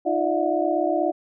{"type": "tone cluster", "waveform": "sine", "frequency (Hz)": [311.1, 347.4, 594, 657, 725], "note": ["D#4", "F4", "D5", "E5", "F#5"], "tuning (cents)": [0, -9, 20, -6, -35], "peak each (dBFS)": -26, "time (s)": [0.05, 1.12], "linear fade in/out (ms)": 20, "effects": []}